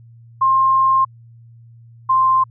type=tone pair in turn; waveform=sine; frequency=1061 / 1047.6 Hz; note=C6 / C6; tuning=+24 / +2 cents; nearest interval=unison; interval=22 cents; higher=first; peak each=-11 dBFS; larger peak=neither; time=0.41-1.05 / 2.09-2.44 s; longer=first; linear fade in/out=10 ms; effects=added 116 Hz sine -41 dBFS peak until 2.5 s